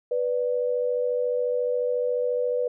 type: tone pair together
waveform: sine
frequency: 493.5 / 587.7 Hz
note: B4 / D5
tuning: -1 / +1 cents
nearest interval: minor third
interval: 302 cents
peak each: -23 / -29 dBFS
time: 0.11-2.68 s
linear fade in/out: 5 ms
effects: none